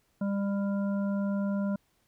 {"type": "harmonic tone", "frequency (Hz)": 199.5, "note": "G3", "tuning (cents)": 31, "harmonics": [1, 3, 5, 7], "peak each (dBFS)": [-27, -37, -46, -46], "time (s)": [0.21, 1.76], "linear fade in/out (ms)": 5, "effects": ["pink hiss -71 dBFS RMS until 2.07 s"]}